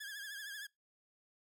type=tone with vibrato; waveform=sawtooth; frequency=1661.2 Hz; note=G#6; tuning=in tune; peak=-40 dBFS; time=0-0.67 s; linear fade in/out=10 ms; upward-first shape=triangle; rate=13 Hz; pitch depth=92 cents each way; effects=noise-tail reverb RT60 0.2 s tail -24 dB re dry